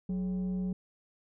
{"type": "tone with frequency modulation", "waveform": "sine", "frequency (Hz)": 185, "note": "F#3", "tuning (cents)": 0, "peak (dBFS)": -28, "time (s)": [0.09, 0.73], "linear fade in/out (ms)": 5, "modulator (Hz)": 235, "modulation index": 0.32, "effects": ["tanh soft clip ceiling -28 dBFS"]}